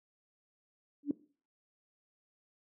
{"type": "tone with exponential growth", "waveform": "sine", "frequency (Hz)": 288, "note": "D4", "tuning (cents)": -34, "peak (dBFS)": -23, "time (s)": [1.03, 1.11], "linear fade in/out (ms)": 2, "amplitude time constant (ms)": 17, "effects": ["noise-tail reverb RT60 0.4 s tail -18 dB re dry", "high-pass 150 Hz 12 dB/octave"]}